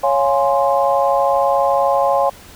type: chord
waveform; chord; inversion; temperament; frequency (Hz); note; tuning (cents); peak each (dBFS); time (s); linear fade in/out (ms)
sine; Db major seventh; none; equal; 554.4 / 698.5 / 830.6 / 1046.5; Db5 / F5 / Ab5 / C6; 0 / 0 / 0 / 0; -16 / -19 / -18 / -20; 0.03-2.3; 10
effects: pink hiss -41 dBFS RMS until 2.55 s